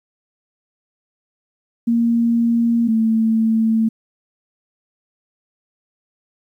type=tone pair in turn; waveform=sine; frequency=233.1 / 223.2 Hz; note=A#3 / A3; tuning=0 / +25 cents; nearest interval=minor second; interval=75 cents; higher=first; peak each=-13 dBFS; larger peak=neither; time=1.87-2.88 / 2.88-3.89 s; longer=neither; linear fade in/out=10 ms; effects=9-bit